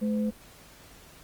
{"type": "tone pair together", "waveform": "sine", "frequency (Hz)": [214.3, 508], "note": ["A3", "B4"], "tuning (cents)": [-45, 49], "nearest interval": "octave + minor third", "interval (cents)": 1494, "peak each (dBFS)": [-25, -34], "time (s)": [0.01, 0.31], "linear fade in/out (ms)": 20, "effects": ["pink hiss -52 dBFS RMS until 1.23 s", "Opus 24 kbps"]}